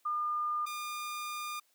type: tone pair in turn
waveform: sine / sawtooth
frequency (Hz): 1209 / 1209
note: D6 / D6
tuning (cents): +50 / +50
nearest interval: unison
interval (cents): 0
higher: neither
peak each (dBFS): -30 / -33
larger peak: first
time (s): 0.05-0.66 / 0.66-1.6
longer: second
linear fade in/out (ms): 10
effects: white hiss -71 dBFS RMS until 1.74 s + high-pass 300 Hz 12 dB/octave